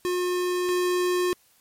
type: tone pair in turn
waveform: square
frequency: 359.3 / 359.3 Hz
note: F4 / F4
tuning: +49 / +49 cents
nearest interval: unison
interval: 0 cents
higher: neither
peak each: -24 / -22 dBFS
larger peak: second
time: 0.05-0.69 / 0.69-1.33 s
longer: neither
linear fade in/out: 0 ms
effects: white hiss -61 dBFS RMS until 1.6 s + MP3 64 kbps